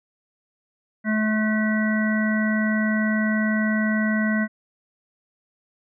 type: harmonic tone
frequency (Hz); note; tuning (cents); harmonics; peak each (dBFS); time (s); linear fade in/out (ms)
215.8; A3; -33; 1 / 3 / 5 / 7 / 9; -20 / -31 / -36 / -29 / -28; 1.04-4.48; 50
effects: none